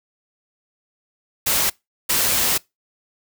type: noise bursts at uneven times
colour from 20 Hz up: white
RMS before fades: -19 dBFS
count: 2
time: 1.46-1.7 / 2.09-2.58 s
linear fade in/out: 10 ms
effects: noise-tail reverb RT60 0.2 s tail -24 dB re dry